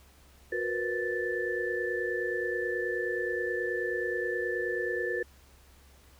sine tone cluster, 364.2 / 472.6 / 502 / 1757 Hz, F#4 / A#4 / B4 / A6, -27 / +24 / +28 / -3 cents, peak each -34 / -34 / -37 / -33 dBFS, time 0.52-5.23 s, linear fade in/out 5 ms, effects added 68 Hz sine -57 dBFS peak until 6.19 s + pink hiss -60 dBFS RMS until 6.19 s

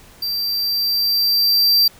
square tone with level ramp, 4699 Hz, D8, in tune, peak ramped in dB -21 to -11 dBFS, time 0.22-1.88 s, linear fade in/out 5 ms, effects pink hiss -46 dBFS RMS until 1.99 s

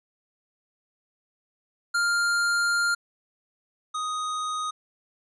square tone pair in turn, 1400 / 1247.3 Hz, F6 / D#6, +4 / +4 cents, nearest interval major second, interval 200 cents, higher first, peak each -22 / -28 dBFS, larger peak first, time 1.94-2.95 / 3.94-4.71 s, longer first, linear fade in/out 10 ms, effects resampled to 22050 Hz

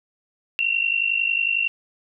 sine tone pair together, 2709 / 2760 Hz, E7 / F7, +47 / -21 cents, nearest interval unison, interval 32 cents, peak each -22 dBFS, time 0.59-1.68 s, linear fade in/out 0 ms, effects none

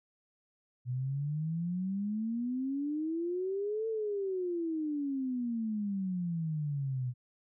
sine exponential two-way sweep, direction up then down, 121.9 to 450.9 to 121.9 Hz, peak -31 dBFS, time 0.85-7.14 s, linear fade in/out 50 ms, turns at 3.88 s, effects none

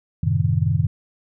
sine chord, F# diminished seventh, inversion none, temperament equal with one note detuned, 92.5 / 110 / 132.72 / 155.56 Hz, F#2 / A2 / C3 / Eb3, 0 / 0 / +25 / 0 cents, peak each -22 dBFS, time 0.23-0.87 s, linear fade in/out 5 ms, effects none

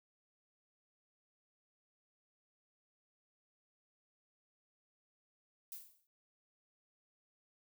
violet noise with exponential decay, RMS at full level -44 dBFS, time 5.72-6.07 s, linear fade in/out 1 ms, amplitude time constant 74 ms, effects none

